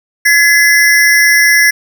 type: ring-modulated tone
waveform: square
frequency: 1864.7 Hz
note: A#6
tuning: in tune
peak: -3 dBFS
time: 0.25-1.71 s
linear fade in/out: 10 ms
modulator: 168 Hz
effects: none